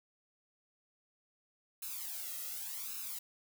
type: noise with flanger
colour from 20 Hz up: blue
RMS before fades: -42 dBFS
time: 1.82-3.19 s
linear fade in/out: 5 ms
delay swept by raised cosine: 0.76 to 1.56 ms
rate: 0.88 Hz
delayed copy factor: +1
effects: none